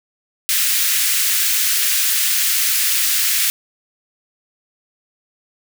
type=high-pass noise; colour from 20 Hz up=white; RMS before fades=-17 dBFS; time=0.49-3.5 s; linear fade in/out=0 ms; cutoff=1600 Hz; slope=24 dB/octave; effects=none